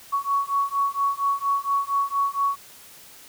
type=beating tone pair; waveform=sine; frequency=1115 / 1119.3 Hz; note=C#6 / C#6; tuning=+10 / +16 cents; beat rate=4.3 Hz; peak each=-24 dBFS; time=0.12-2.57 s; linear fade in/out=20 ms; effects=white hiss -47 dBFS RMS until 3.28 s